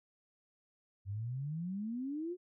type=exponential sweep; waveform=sine; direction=up; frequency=94.5 to 370 Hz; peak=-36 dBFS; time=1.05-2.37 s; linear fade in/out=50 ms; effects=none